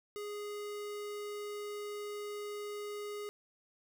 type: tone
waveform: square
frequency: 414.1 Hz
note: G#4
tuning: 5 cents flat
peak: -40 dBFS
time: 0.16-3.29 s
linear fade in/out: 0 ms
effects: none